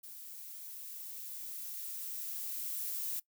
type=noise with level ramp; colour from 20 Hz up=violet; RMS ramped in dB=-49 to -37 dBFS; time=0.03-3.2 s; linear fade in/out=10 ms; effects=noise-tail reverb RT60 0.1 s tail -21 dB re dry